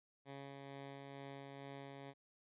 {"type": "tone with tremolo", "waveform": "10% pulse", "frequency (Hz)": 138.59, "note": "C#3", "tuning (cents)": 0, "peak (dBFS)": -40, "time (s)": [0.25, 2.14], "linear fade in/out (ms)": 50, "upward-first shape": "sine", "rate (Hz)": 2.2, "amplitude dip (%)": 25, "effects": ["resampled to 8000 Hz"]}